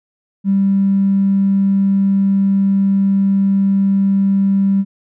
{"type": "tone with tanh clipping", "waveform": "triangle", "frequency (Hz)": 196, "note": "G3", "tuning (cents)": 0, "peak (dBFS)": -10, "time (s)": [0.44, 4.85], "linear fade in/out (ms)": 50, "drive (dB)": 2, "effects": []}